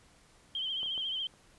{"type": "tone with vibrato", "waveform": "sine", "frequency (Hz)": 3133, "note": "G7", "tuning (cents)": -2, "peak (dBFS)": -32, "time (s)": [0.55, 1.27], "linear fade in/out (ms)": 2, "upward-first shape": "sine", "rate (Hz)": 14, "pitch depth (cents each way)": 58}
{"type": "clicks", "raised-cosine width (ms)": 1, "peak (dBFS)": [-35, -40, -35, -45], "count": 4, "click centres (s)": [0.831, 0.861, 0.978, 1.339]}
{"effects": ["pink hiss -62 dBFS RMS until 1.58 s", "resampled to 24000 Hz"]}